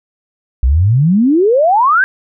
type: exponential sweep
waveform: sine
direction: up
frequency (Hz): 58.27 to 1629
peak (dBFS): -7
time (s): 0.63-2.04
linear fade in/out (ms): 0
effects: none